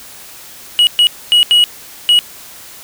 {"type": "tone bursts at uneven times", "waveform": "triangle", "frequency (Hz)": 2910, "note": "F#7", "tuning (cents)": -29, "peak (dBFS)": -4, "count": 5, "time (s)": [[0.79, 0.87], [0.99, 1.07], [1.32, 1.43], [1.51, 1.64], [2.09, 2.19]], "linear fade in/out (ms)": 0, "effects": ["white hiss -35 dBFS RMS until 2.83 s"]}